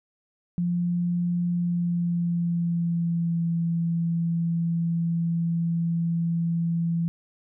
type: tone with pitch glide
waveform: sine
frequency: 174.61 to 167.88 Hz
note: F3 to E3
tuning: 0 to +32 cents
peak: -22 dBFS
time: 0.58-7.08 s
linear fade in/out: 0 ms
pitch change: -68 cents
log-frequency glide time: 1.49-3.45 s
effects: none